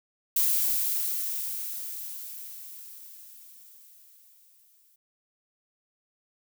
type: noise with exponential decay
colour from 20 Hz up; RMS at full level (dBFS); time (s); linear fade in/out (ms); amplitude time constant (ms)
violet; -23; 0.36-4.96; 5; 1000
effects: none